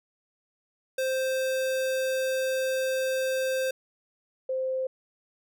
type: tone pair in turn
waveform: square / sine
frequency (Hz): 523.3 / 521.3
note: C5 / C5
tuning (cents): 0 / -6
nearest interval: unison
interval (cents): 6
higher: first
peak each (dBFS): -26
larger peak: neither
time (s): 0.98-3.71 / 4.49-4.87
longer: first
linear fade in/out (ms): 5
effects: none